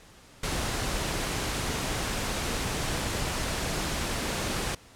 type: noise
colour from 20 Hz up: pink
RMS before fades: -30 dBFS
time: 0.43-4.75 s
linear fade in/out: 5 ms
effects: pink hiss -53 dBFS RMS until 4.95 s + low-pass 10000 Hz 12 dB/octave